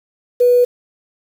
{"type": "tone with quantisation", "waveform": "sine", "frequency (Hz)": 490, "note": "B4", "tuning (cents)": -14, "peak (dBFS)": -8, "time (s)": [0.4, 0.65], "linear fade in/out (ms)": 10, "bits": 6, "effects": []}